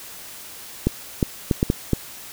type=clicks; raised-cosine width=3 ms; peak=-4 dBFS; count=6; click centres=0.87 / 1.228 / 1.512 / 1.629 / 1.701 / 1.933 s; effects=white hiss -39 dBFS RMS until 2.32 s